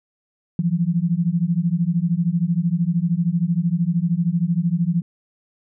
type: beating tone pair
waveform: sine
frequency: 164.81 / 177.81 Hz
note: E3 / F3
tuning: 0 / +31 cents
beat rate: 13 Hz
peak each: -20 dBFS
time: 0.59-5.02 s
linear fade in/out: 2 ms
effects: none